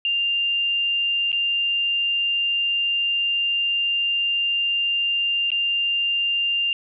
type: tone with dropouts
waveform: sine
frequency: 2794 Hz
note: F7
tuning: in tune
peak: -19 dBFS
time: 0.05-6.73 s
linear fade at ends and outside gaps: 1 ms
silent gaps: 1.318-1.328 / 5.504-5.517 s
effects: none